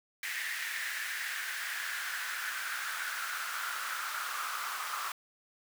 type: noise with high-pass filter sweep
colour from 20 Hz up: pink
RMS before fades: -37 dBFS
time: 0.23-5.12 s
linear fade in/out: 2 ms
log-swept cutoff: 1900 to 1200 Hz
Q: 4.9
effects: none